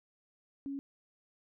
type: tone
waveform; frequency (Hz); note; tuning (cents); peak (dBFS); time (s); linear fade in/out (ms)
sine; 277.2; C#4; 0; -36; 0.66-0.79; 0
effects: none